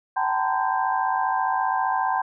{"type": "tone cluster", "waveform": "sine", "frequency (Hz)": [765, 874, 929, 1022, 1584], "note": ["G5", "A5", "A#5", "C6", "G6"], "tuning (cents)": [-42, -12, -6, -41, 18], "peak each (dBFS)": [-25, -27, -29, -26, -31], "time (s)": [0.16, 2.22], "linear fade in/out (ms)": 10, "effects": []}